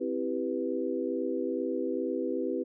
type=chord; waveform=sine; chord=C major seventh; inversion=none; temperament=equal; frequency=261.6 / 329.6 / 392 / 493.9 Hz; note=C4 / E4 / G4 / B4; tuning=0 / 0 / 0 / 0 cents; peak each=-34 dBFS; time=0-2.64 s; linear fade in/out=20 ms; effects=none